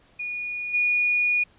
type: tone with level steps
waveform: sine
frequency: 2450 Hz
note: D#7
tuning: 27 cents flat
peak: -28 / -19 dBFS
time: 0.19-1.44 s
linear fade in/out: 10 ms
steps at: 0.73 s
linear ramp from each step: 20 ms
effects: pink hiss -58 dBFS RMS until 1.58 s + resampled to 8000 Hz